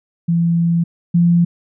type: tone pair in turn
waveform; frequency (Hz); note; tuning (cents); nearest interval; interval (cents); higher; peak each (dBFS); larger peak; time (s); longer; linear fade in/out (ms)
sine; 169 / 171.95; E3 / F3; +43 / -27; unison; 30; second; -12 / -9; second; 0.28-0.84 / 1.14-1.45; first; 10
effects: none